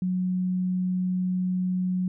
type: tone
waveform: sine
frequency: 183.2 Hz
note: F#3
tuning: 17 cents flat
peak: -23 dBFS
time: 0.02-2.08 s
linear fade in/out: 2 ms
effects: none